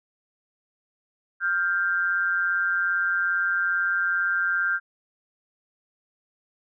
sine tone pair together, 1396.9 / 1579.3 Hz, F6 / G6, 0 / +12 cents, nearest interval major second, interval 212 cents, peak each -24 dBFS, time 1.4-4.8 s, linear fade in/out 50 ms, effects none

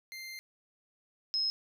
25% pulse / sine tone pair in turn, 2093 / 5148 Hz, C7 / E8, 0 / -42 cents, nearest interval octave + major third, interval 1558 cents, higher second, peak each -38 / -28 dBFS, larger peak second, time 0.12-0.39 / 1.34-1.5 s, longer first, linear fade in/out 0 ms, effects none

